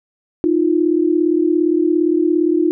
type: tone pair together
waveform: sine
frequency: 311.8 / 349.2 Hz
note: D#4 / F4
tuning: +4 / 0 cents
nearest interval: major second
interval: 196 cents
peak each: -15 dBFS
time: 0.44-2.71 s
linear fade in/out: 0 ms
effects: none